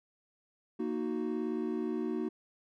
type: chord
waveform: triangle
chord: D# minor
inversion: second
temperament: equal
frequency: 233.1 / 311.1 / 370 Hz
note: A#3 / D#4 / F#4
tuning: 0 / 0 / 0 cents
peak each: -34 dBFS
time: 0.79-2.29 s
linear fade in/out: 10 ms
effects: none